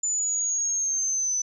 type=exponential sweep; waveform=sine; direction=down; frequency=7040 to 6010 Hz; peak=-23 dBFS; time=0.03-1.42 s; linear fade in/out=5 ms; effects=none